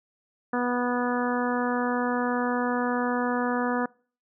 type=harmonic tone; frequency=245.3 Hz; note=B3; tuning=12 cents flat; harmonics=1 / 2 / 3 / 4 / 5 / 6 / 7; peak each=-27 / -30 / -32 / -33 / -34 / -35 / -35 dBFS; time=0.53-3.86 s; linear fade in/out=5 ms; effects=noise-tail reverb RT60 0.4 s tail -24 dB re dry